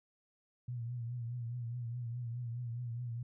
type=tone with vibrato; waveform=sine; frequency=119.6 Hz; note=A#2; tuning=45 cents sharp; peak=-37 dBFS; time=0.68-3.23 s; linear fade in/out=5 ms; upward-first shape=triangle; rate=4.8 Hz; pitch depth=76 cents each way; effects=none